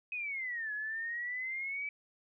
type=exponential two-way sweep; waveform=sine; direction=down then up; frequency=2544 to 1683 to 2310 Hz; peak=-35 dBFS; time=0.12-1.89 s; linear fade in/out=2 ms; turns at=0.73 s; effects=none